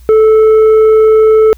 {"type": "tone with tanh clipping", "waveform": "sine", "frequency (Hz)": 436.9, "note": "A4", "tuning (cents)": -12, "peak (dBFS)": -4, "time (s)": [0.09, 1.53], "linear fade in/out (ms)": 0, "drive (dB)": 5, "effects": ["added 60 Hz sine -33 dBFS peak until 1.57 s", "white hiss -49 dBFS RMS until 1.57 s"]}